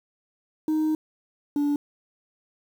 sine tone pair in turn, 311.1 / 289.8 Hz, D#4 / D4, 0 / -23 cents, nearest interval minor second, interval 123 cents, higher first, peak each -18 dBFS, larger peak neither, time 0.68-0.95 / 1.56-1.76 s, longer first, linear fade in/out 2 ms, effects tanh soft clip ceiling -20 dBFS + 8-bit

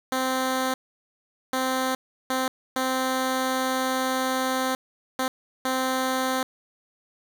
10% pulse tone bursts at uneven times, 260 Hz, C4, 11 cents flat, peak -15 dBFS, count 6, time 0.12-0.74 / 1.53-1.95 / 2.3-2.48 / 2.76-4.75 / 5.19-5.28 / 5.65-6.43 s, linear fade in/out 2 ms, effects none

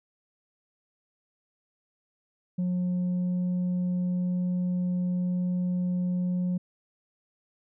sine tone, 179.9 Hz, F#3, 48 cents flat, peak -22 dBFS, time 2.58-6.58 s, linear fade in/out 10 ms, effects tanh soft clip ceiling -24 dBFS

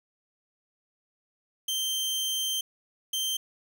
sawtooth tone bursts at uneven times, 3136 Hz, G7, in tune, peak -24 dBFS, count 2, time 1.68-2.61 / 3.13-3.37 s, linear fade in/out 5 ms, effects 10-bit

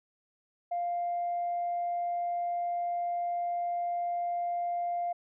sine tone, 698.5 Hz, F5, in tune, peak -28 dBFS, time 0.71-5.13 s, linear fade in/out 10 ms, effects tanh soft clip ceiling -25 dBFS

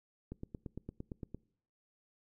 click train, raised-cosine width 3 ms, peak -29 dBFS, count 10, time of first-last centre 0.32-1.346 s, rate 8.77 Hz, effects noise-tail reverb RT60 0.6 s tail -23 dB re dry

